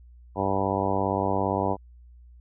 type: harmonic tone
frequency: 97.5 Hz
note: G2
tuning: 9 cents flat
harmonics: 1 / 2 / 3 / 4 / 5 / 6 / 7 / 8 / 9 / 10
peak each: -32 / -32 / -32 / -32 / -32 / -32 / -32 / -32 / -32 / -32 dBFS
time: 0.35-1.77 s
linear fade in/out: 50 ms
effects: added 60 Hz sine -47 dBFS peak until 2.4 s